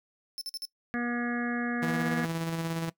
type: tone bursts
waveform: 40% pulse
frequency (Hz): 5290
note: E8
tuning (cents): +5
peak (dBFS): -33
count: 4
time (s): 0.38-0.652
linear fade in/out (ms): 0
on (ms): 32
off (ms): 48
type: harmonic tone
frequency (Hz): 240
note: B3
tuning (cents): -49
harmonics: 1 / 2 / 3 / 5 / 6 / 7 / 8 / 9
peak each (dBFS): -30 / -40 / -40 / -42 / -44 / -34 / -44 / -45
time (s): 0.94-2.25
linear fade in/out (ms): 0
type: tone with tremolo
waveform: sawtooth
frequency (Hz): 164.81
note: E3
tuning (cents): 0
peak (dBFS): -25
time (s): 1.82-2.9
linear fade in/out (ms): 10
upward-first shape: square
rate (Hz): 17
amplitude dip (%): 30
effects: noise-tail reverb RT60 0.1 s tail -19 dB re dry

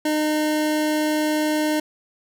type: tone pair together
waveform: square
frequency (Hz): 305.2 / 611.9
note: D#4 / D#5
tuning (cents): -33 / -29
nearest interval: octave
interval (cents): 1204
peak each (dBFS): -21 / -26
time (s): 0.05-1.8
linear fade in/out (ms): 5
effects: none

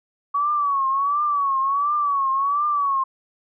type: tone with vibrato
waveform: sine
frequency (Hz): 1129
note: C#6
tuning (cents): +31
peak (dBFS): -18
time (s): 0.34-3.04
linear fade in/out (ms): 10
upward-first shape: triangle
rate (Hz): 1.4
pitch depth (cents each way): 110
effects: none

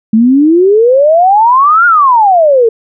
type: exponential two-way sweep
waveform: sine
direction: up then down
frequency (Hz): 213.5 to 1445 to 438.8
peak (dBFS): -3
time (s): 0.13-2.69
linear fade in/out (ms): 5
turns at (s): 1.86
effects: none

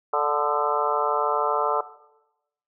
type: harmonic tone with a mistuned harmonic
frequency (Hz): 146.83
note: D3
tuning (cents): 0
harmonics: 3 / 4 / 5 / 6 / 7 / 8 / 9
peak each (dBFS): -28 / -28 / -28 / -28 / -28 / -28 / -28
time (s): 0.13-1.81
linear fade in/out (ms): 5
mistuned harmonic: 8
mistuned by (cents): +49
effects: noise-tail reverb RT60 0.9 s tail -17 dB re dry

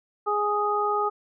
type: harmonic tone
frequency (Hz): 415.3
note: G#4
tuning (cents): 0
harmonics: 1 / 2 / 3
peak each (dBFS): -27 / -27 / -25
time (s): 0.26-1.1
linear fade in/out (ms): 20
effects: none

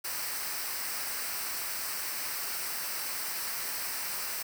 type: noise with comb filter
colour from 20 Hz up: white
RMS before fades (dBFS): -35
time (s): 0.04-4.43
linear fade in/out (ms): 10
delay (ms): 0.29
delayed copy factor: -0.6
effects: none

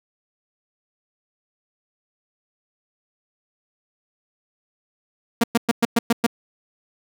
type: tone bursts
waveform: sawtooth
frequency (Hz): 233.1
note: A#3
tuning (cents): 0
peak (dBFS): -10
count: 7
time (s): 5.41-6.266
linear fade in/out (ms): 5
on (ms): 28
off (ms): 110
effects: none

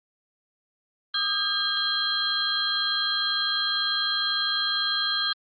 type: tone cluster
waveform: sine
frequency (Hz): 1208 / 1268 / 1608 / 3247 / 4121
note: D6 / D#6 / G6 / G#7 / C8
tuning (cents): +48 / +32 / +44 / -40 / -27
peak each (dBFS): -36 / -36 / -30 / -27 / -27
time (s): 1.14-5.33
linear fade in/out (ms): 5
effects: Opus 24 kbps

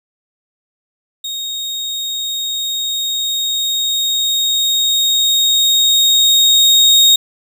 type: tone with level ramp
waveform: 35% pulse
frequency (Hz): 3729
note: A#7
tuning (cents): 0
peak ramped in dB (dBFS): -19 to -4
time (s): 1.24-7.16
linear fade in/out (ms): 5
effects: none

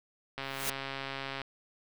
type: click train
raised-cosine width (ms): 0.3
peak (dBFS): -21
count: 142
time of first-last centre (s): 0.38-1.417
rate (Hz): 136
type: noise with exponential growth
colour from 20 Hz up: white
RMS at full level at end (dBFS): -30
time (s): 0.42-0.7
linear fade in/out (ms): 5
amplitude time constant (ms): 60
effects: none

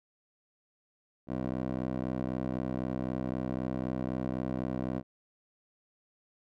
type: tone with band-pass filter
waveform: 15% pulse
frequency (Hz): 63.9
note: C2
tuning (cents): -40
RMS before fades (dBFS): -34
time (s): 1.27-5.03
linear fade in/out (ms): 50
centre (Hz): 370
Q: 1.1
effects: none

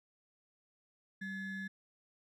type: ring-modulated tone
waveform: triangle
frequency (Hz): 950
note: A#5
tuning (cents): +33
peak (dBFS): -34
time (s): 1.21-1.68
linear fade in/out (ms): 10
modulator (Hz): 756
effects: none

